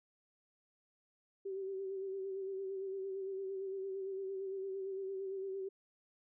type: tone with vibrato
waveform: sine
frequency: 386 Hz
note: G4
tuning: 27 cents flat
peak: -38 dBFS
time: 1.45-5.69 s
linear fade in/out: 10 ms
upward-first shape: sine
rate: 8.8 Hz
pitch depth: 37 cents each way
effects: none